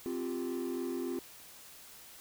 triangle chord, C suspended fourth, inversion none, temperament just, 261.6 / 348.8 / 392.4 Hz, C4 / F4 / G4, 0 / -2 / +2 cents, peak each -35 / -34 / -38 dBFS, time 0.06-1.19 s, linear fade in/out 0 ms, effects tanh soft clip ceiling -27 dBFS + white hiss -53 dBFS RMS until 2.2 s

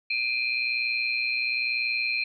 sine tone cluster, 2392 / 2513 / 4167 Hz, D7 / D#7 / C8, +31 / +17 / -8 cents, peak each -27 / -29 / -32 dBFS, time 0.1-2.24 s, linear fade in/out 5 ms, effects none

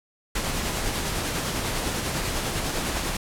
pink noise with tremolo, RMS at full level -26 dBFS, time 0.35-3.17 s, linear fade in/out 5 ms, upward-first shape sine, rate 10 Hz, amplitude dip 30%, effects low-pass 12000 Hz 12 dB/octave

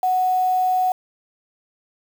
sine tone with quantisation, 740 Hz, F#5, in tune, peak -16 dBFS, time 0.03-0.92 s, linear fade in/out 2 ms, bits 6, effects none

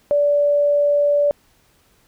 sine tone, 580 Hz, D5, 22 cents flat, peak -13 dBFS, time 0.11-1.31 s, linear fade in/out 0 ms, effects pink hiss -58 dBFS RMS until 2.07 s

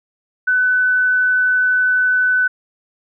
sine tone, 1502 Hz, F#6, 26 cents sharp, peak -12 dBFS, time 0.47-2.48 s, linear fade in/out 10 ms, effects none

